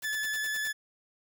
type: noise bursts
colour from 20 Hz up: white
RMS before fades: -44 dBFS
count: 7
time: 0.02-0.678 s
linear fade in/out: 5 ms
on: 34 ms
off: 70 ms
type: tone with vibrato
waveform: 40% pulse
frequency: 1732 Hz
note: A6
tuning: 28 cents flat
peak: -29 dBFS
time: 0.03-0.73 s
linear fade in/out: 20 ms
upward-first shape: triangle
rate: 10 Hz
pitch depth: 20 cents each way
effects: none